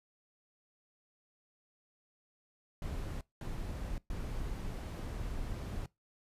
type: noise bursts at uneven times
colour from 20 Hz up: brown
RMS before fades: -39 dBFS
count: 3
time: 2.82-3.21 / 3.41-3.98 / 4.1-5.86 s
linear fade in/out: 2 ms
effects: noise-tail reverb RT60 0.2 s tail -22 dB re dry + resampled to 32000 Hz